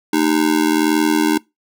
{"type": "tone with amplitude modulation", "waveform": "square", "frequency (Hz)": 305.8, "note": "D#4", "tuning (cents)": -30, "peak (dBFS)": -10, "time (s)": [0.13, 1.38], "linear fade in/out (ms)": 5, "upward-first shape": "sine", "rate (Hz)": 81.6, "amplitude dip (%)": 90, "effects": ["noise-tail reverb RT60 0.2 s tail -23 dB re dry"]}